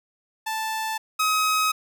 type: tone pair in turn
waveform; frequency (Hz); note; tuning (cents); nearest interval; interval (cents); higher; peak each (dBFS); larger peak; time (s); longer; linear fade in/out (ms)
sawtooth; 880 / 1268.2; A5 / D#6; 0 / +33; tritone; 633; second; -22 / -16; second; 0.46-0.98 / 1.19-1.72; second; 10
effects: none